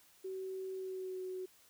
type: tone with pitch glide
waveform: sine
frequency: 378.7 to 371.3 Hz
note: F#4 to F#4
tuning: +40 to +6 cents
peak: -39 dBFS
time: 0.24-1.46 s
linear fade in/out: 10 ms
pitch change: -34 cents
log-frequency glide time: 0.73-1.21 s
effects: white hiss -65 dBFS RMS until 1.69 s